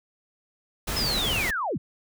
pink noise, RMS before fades -29 dBFS, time 0.87-1.51 s, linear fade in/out 10 ms
sine linear sweep, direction down, 5240 to 77.78 Hz, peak -25 dBFS, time 0.96-1.78 s, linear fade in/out 10 ms
effects none

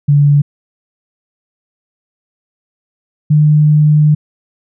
sine tone pair in turn, 144.3 / 150.9 Hz, D3 / D3, -30 / +47 cents, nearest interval minor second, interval 77 cents, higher second, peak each -5 dBFS, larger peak neither, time 0.08-0.42 / 3.3-4.15 s, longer second, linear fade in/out 10 ms, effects none

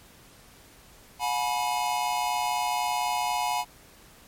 square tone cluster, 721 / 845 / 979 Hz, F#5 / G#5 / B5, -45 / +30 / -15 cents, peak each -31 / -30 / -30 dBFS, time 1.19-3.65 s, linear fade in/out 50 ms, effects pink hiss -53 dBFS RMS until 4.27 s + MP3 64 kbps

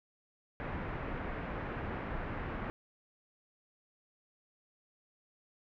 pink low-pass noise, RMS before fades -39 dBFS, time 0.6-2.7 s, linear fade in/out 0 ms, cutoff 2100 Hz, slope 24 dB/octave, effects none

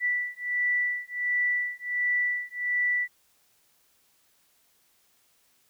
sine beating tone pair, 1966 / 1967.4 Hz, B6 / B6, -8 / -7 cents, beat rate 1.4 Hz, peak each -28 dBFS, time 0-3.08 s, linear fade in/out 50 ms, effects white hiss -66 dBFS RMS until 5.69 s

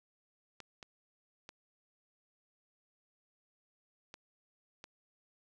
clicks, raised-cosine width 0.2 ms, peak -30 dBFS, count 5, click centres 0.603 / 0.828 / 1.491 / 4.141 / 4.841 s, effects none

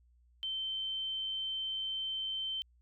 sine tone, 3099 Hz, G7, 21 cents flat, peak -34 dBFS, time 0.43-2.62 s, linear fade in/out 0 ms, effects added 60 Hz sine -63 dBFS peak until 2.81 s

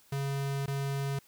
square tone with dropouts, 138.59 Hz, C#3, in tune, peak -31 dBFS, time 0.12-1.19 s, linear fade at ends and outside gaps 5 ms, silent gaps 0.661-0.678 s, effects white hiss -62 dBFS RMS until 1.27 s

